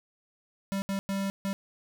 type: tone bursts at uneven times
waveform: square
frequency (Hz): 196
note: G3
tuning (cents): 0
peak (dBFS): -29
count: 4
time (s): 0.72-0.82 / 0.89-0.99 / 1.09-1.3 / 1.45-1.53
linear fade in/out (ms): 0
effects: none